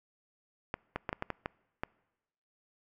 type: clicks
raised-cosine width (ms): 0.5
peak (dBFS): -18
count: 8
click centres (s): 0.741 / 0.96 / 1.092 / 1.129 / 1.224 / 1.303 / 1.459 / 1.835
effects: noise-tail reverb RT60 1.0 s tail -25 dB re dry